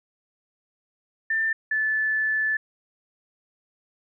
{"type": "tone pair in turn", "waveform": "sine", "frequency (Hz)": [1786, 1743.2], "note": ["A6", "A6"], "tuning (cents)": [25, -17], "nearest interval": "unison", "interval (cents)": 42, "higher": "first", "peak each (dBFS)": -21, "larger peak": "neither", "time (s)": [[1.3, 1.53], [1.71, 2.57]], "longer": "second", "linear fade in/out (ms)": 5, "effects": []}